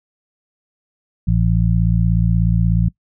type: harmonic tone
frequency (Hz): 56.6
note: A1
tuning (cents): +50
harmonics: 1 / 2 / 3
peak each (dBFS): -17 / -17 / -17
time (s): 1.27-2.89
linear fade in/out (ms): 10
effects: noise-tail reverb RT60 0.1 s tail -21 dB re dry